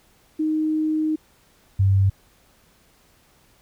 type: tone pair in turn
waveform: sine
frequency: 311.1 / 97.26 Hz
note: D#4 / G2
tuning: 0 / -13 cents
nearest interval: octave + minor sixth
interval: 2013 cents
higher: first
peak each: -19 / -14 dBFS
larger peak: second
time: 0.39-1.16 / 1.79-2.1 s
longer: first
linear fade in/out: 10 ms
effects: pink hiss -58 dBFS RMS until 3.61 s